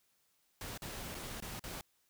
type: noise with dropouts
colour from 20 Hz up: pink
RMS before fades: -44 dBFS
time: 0.61-1.81 s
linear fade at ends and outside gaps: 1 ms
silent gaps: 0.776-0.82 / 1.146-1.15 / 1.403-1.423 / 1.594-1.639 s
effects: white hiss -75 dBFS RMS until 2.09 s